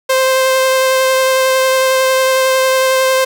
sawtooth tone with vibrato, 523.3 Hz, C5, in tune, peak -6 dBFS, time 0.09-3.25 s, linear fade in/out 10 ms, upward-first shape triangle, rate 11 Hz, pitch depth 12 cents each way, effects none

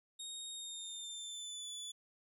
25% pulse tone with pitch glide, 3729 to 3459 Hz, A#7 to A7, 0 to -30 cents, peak -39 dBFS, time 0.19-1.92 s, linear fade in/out 10 ms, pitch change -130 cents, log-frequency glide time 0.51-1.69 s, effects none

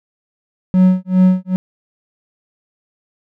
triangle tone with tremolo, 185 Hz, F#3, in tune, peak -4 dBFS, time 0.74-1.56 s, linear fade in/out 0 ms, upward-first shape sine, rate 2.5 Hz, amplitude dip 100%, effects none

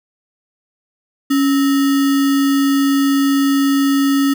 sine tone with sample-and-hold, 277.2 Hz, C#4, in tune, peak -11 dBFS, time 1.3-4.34 s, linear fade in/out 10 ms, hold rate 1575 Hz, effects none

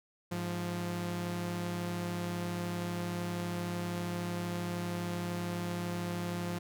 sawtooth tone pair together, 103.73 / 174.61 Hz, G#2 / F3, -2 / 0 cents, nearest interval major sixth, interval 902 cents, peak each -36 / -31 dBFS, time 0.31-6.59 s, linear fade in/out 10 ms, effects none

